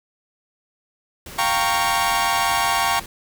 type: noise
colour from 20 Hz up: pink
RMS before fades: -37 dBFS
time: 1.26-3.06 s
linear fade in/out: 2 ms
type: chord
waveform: sawtooth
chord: G half-diminished seventh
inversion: third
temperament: equal with one note detuned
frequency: 698.5 / 784 / 926.4 / 1108.7 Hz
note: F5 / G5 / Bb5 / Db6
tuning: 0 / 0 / -11 / 0 cents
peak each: -22 / -20 / -19 / -19 dBFS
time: 1.38-3 s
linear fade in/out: 10 ms
effects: none